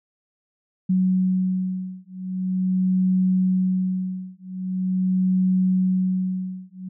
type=beating tone pair; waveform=sine; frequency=185.4 / 185.83 Hz; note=F#3 / F#3; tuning=+4 / +8 cents; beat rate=0.43 Hz; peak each=-22 dBFS; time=0.89-6.89 s; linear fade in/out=10 ms; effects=none